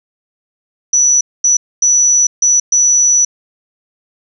sine tone bursts at uneven times, 5920 Hz, F#8, in tune, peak -7 dBFS, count 5, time 0.93-1.21 / 1.44-1.57 / 1.82-2.27 / 2.42-2.6 / 2.72-3.25 s, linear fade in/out 5 ms, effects none

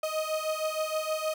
35% pulse beating tone pair, 622.3 / 628.7 Hz, D#5 / D#5, 0 / +18 cents, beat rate 6.4 Hz, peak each -30 dBFS, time 0.03-1.34 s, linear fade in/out 5 ms, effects none

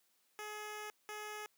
10% pulse tone bursts at uneven times, 422.6 Hz, G#4, 30 cents sharp, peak -35 dBFS, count 2, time 0.39-0.9 / 1.09-1.46 s, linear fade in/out 0 ms, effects white hiss -75 dBFS RMS until 1.57 s + high-pass 200 Hz 12 dB/octave

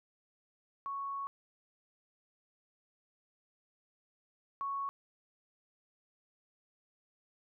sine tone pair in turn, 1108.7 / 1108.7 Hz, C#6 / C#6, 0 / 0 cents, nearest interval unison, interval 0 cents, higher neither, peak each -36 / -34 dBFS, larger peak second, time 0.86-1.27 / 4.61-4.89 s, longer first, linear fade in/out 0 ms, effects none

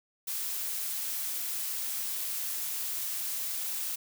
blue noise, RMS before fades -34 dBFS, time 0.27-3.96 s, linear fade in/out 10 ms, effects none

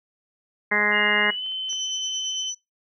harmonic tone, 208.5 Hz, G#3, 7 cents sharp, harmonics 1 / 2 / 3 / 4 / 5 / 6 / 7 / 8 / 9 / 10, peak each -32 / -30 / -33 / -32 / -31 / -35 / -34 / -25 / -25 / -23 dBFS, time 0.71-1.31 s, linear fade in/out 10 ms
sine tone with pitch glide, 2840 to 3061 Hz, F7 to G7, +28 to -42 cents, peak -27 dBFS, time 0.91-2.53 s, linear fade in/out 50 ms, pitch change +130 cents, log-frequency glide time 1.23-1.45 s
clicks, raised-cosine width 0.3 ms, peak -35 / -37 / -39 / -31 dBFS, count 4, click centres 1.463 / 1.519 / 1.687 / 1.729 s
sine tone with tremolo, 5950 Hz, F#8, 9 cents sharp, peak -28 dBFS, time 1.69-2.55 s, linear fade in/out 10 ms, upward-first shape sine, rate 8.9 Hz, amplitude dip 55%
effects noise-tail reverb RT60 0.2 s tail -20 dB re dry

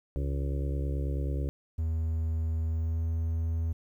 harmonic tone, 69.3 Hz, C#2, in tune, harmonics 1 / 2 / 4 / 5 / 6 / 7 / 8, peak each -29 / -35 / -41 / -43 / -45 / -46 / -47 dBFS, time 0.16-1.49 s, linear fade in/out 0 ms
triangle tone with pitch glide, 80.6 to 81.77 Hz, E2 to E2, -38 to -13 cents, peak -25 dBFS, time 1.78-3.73 s, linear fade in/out 10 ms, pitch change +25 cents, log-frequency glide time 2.66-3.07 s
effects 11-bit

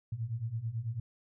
sine beating tone pair, 108.8 / 117.9 Hz, A2 / A#2, -19 / +20 cents, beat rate 9.1 Hz, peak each -38 / -35 dBFS, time 0.12-1 s, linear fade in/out 5 ms, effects none

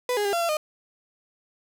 35% pulse tone with pitch steps, 496.6 / 413.6 / 401.8 / 684 / 679 / 612 Hz, B4 / G#4 / G4 / F5 / F5 / D#5, +9 / -7 / +43 / -36 / -49 / -29 cents, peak -21 dBFS, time 0.09-0.57 s, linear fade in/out 2 ms, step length 80 ms, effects none

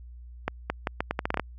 accelerating click train, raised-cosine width 0.5 ms, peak -11 dBFS, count 11, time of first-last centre 0.48-1.397 s, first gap 220 ms, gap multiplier 0.78, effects added 60 Hz sine -42 dBFS peak until 1.58 s

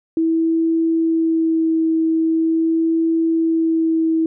sine tone with vibrato, 325.2 Hz, E4, 23 cents flat, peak -14 dBFS, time 0.17-4.26 s, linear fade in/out 2 ms, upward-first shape sine, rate 0.42 Hz, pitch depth 12 cents each way, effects none

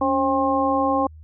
harmonic tone with a mistuned harmonic, 267 Hz, C4, 35 cents sharp, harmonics 1 / 2 / 3 / 4, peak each -23 / -23 / -23 / -23 dBFS, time 0.01-1.07 s, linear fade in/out 5 ms, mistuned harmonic 1, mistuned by +81 cents, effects added 78 Hz sine -40 dBFS peak until 1.23 s

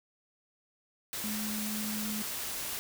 sine tone in noise, 213.4 Hz, G#3, 47 cents sharp, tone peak -35 dBFS, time 1.24-2.22 s, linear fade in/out 0 ms, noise white, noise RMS -37 dBFS, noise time 1.13-2.79 s, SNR -1 dB, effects none

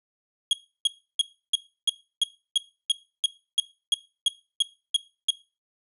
45% pulse tone bursts, 3289 Hz, G#7, 18 cents flat, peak -17 dBFS, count 15, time 0.51-5.305 s, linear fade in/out 2 ms, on 21 ms, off 320 ms, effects noise-tail reverb RT60 0.3 s tail -18 dB re dry + resampled to 24000 Hz

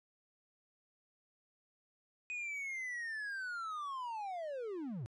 triangle linear sweep, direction down, 2500 to 98 Hz, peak -37 dBFS, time 2.3-5.06 s, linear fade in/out 0 ms, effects resampled to 24000 Hz

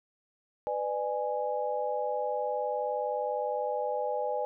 sine chord, G# diminished, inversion first, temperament just, 498.4 / 598 / 830.6 Hz, B4 / D5 / G#5, +16 / +31 / 0 cents, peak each -33 dBFS, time 0.67-4.45 s, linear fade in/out 0 ms, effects none

